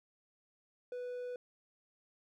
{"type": "tone", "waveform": "triangle", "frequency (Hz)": 493.9, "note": "B4", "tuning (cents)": 0, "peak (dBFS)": -37, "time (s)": [0.92, 1.36], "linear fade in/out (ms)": 2, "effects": []}